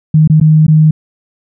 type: tone with dropouts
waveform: sine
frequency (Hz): 155.56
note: D#3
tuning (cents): 0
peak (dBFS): -3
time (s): 0.14-0.91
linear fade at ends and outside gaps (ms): 5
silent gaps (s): 0.276-0.298 / 0.401-0.412 / 0.667-0.68
effects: none